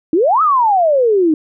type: exponential two-way sweep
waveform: sine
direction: up then down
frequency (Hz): 298.9 to 1314 to 298.9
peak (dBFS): -9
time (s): 0.13-1.34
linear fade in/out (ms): 2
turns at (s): 0.42
effects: none